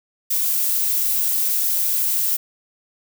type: noise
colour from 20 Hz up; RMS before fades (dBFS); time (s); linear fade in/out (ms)
violet; -20; 0.3-2.37; 10
effects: none